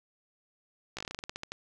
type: slowing click train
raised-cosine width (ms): 0.2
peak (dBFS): -20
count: 14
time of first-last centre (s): 0.97-1.52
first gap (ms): 16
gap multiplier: 1.15
effects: none